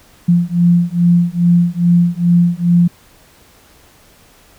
sine beating tone pair, 172.3 / 174.7 Hz, F3 / F3, -23 / +1 cents, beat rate 2.4 Hz, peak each -12 dBFS, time 0.28-2.88 s, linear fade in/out 10 ms, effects pink hiss -47 dBFS RMS until 4.58 s

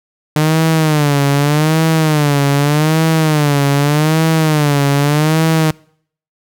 sawtooth tone with vibrato, 150.6 Hz, D3, 44 cents sharp, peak -6 dBFS, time 0.36-5.71 s, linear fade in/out 2 ms, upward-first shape sine, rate 0.83 Hz, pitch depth 120 cents each way, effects noise-tail reverb RT60 0.6 s tail -25 dB re dry

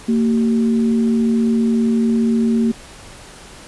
sine tone pair together, 228.7 / 384.2 Hz, A#3 / G4, -33 / -35 cents, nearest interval major sixth, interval 898 cents, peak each -13 / -24 dBFS, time 0.08-2.72 s, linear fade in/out 10 ms, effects pink hiss -39 dBFS RMS until 3.67 s + resampled to 24000 Hz

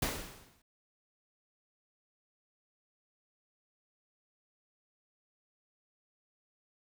pink noise with exponential decay, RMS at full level -31 dBFS, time 0.02-0.62 s, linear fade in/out 5 ms, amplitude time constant 130 ms, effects none

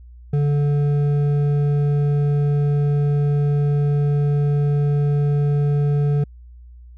sine tone with hard clipping, 144.9 Hz, D3, 23 cents flat, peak -17 dBFS, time 0.33-6.24 s, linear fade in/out 5 ms, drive 7 dB, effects added 60 Hz sine -39 dBFS peak until 6.97 s

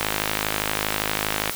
click train, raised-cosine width 0.3 ms, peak -5 dBFS, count 79, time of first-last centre 0.01-1.496 s, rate 52.5 Hz, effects white hiss -31 dBFS RMS until 1.55 s

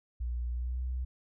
sine tone with pitch glide, 60 to 63.02 Hz, B1 to B1, -49 to +36 cents, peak -31 dBFS, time 0.2-1.05 s, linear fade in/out 10 ms, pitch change +85 cents, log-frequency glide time 0.51-0.82 s, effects none

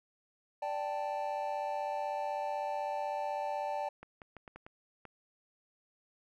triangle chord, D suspended fourth, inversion none, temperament equal, 587.3 / 784 / 880 Hz, D5 / G5 / A5, 0 / 0 / 0 cents, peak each -36 dBFS, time 0.62-3.89 s, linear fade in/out 5 ms
clicks, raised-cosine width 0.5 ms, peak -33 dBFS, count 7, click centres 4.03 / 4.218 / 4.367 / 4.478 / 4.56 / 4.665 / 5.053 s
effects none

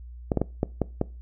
clicks, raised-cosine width 2 ms, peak -9 dBFS, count 6, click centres 0.318 / 0.373 / 0.416 / 0.631 / 0.817 / 1.014 s, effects noise-tail reverb RT60 0.3 s tail -21 dB re dry + added 60 Hz sine -39 dBFS peak until 1.21 s

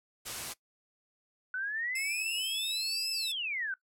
white noise, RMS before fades -38 dBFS, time 0.25-0.54 s, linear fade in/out 20 ms
sine exponential two-way sweep, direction up then down, 1481 to 5274 to 1481 Hz, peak -32 dBFS, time 1.54-3.74 s, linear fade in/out 2 ms, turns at 3.11 s
10% pulse tone with pitch glide, 2610 to 2637 Hz, E7 to E7, -18 to 0 cents, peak -27 dBFS, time 1.95-3.32 s, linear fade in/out 5 ms, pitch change +18 cents, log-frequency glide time 2.42-3.02 s
effects noise-tail reverb RT60 0.1 s tail -19 dB re dry + low-pass 12000 Hz 12 dB/octave

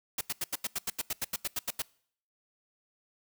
white noise bursts, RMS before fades -32 dBFS, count 15, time 0.18-1.821 s, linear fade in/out 5 ms, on 31 ms, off 84 ms, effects noise-tail reverb RT60 0.6 s tail -24 dB re dry

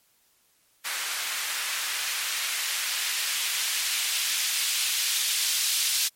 blue noise with band-pass filter sweep, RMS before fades -28 dBFS, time 0.84-6.09 s, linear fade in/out 20 ms, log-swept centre 1500 to 3700 Hz, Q 0.95, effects white hiss -65 dBFS RMS until 6.15 s + MP3 64 kbps

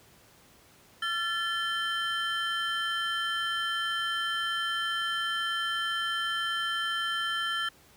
triangle tone cluster, 1359 / 1744 / 3110 Hz, F6 / A6 / G7, -48 / -16 / -14 cents, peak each -31 dBFS, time 1.02-7.69 s, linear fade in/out 5 ms, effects pink hiss -58 dBFS RMS until 7.96 s + high-pass 60 Hz 12 dB/octave

